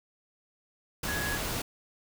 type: tone in noise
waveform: sine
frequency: 1674 Hz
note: G#6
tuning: 13 cents sharp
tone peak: -33 dBFS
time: 1.08-1.37 s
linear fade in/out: 5 ms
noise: pink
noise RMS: -33 dBFS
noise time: 1.03-1.62 s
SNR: -3 dB
effects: none